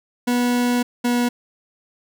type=tone pair in turn; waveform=40% pulse; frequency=244.2 / 242.5 Hz; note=B3 / B3; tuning=-19 / -31 cents; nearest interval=unison; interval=12 cents; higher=first; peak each=-16 dBFS; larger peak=neither; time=0.27-0.83 / 1.04-1.29 s; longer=first; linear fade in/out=10 ms; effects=none